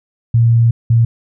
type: tone pair in turn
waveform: sine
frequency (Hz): 116.3 / 115.84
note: A#2 / A#2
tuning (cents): -4 / -10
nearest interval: unison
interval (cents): 6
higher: first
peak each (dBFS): -7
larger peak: neither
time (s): 0.34-0.71 / 0.9-1.05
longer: first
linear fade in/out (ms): 5
effects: none